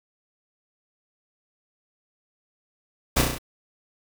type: noise with echo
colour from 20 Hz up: pink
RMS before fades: -20 dBFS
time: 3.16-3.22 s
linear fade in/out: 10 ms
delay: 33 ms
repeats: 5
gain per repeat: -3 dB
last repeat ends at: 3.385 s
effects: none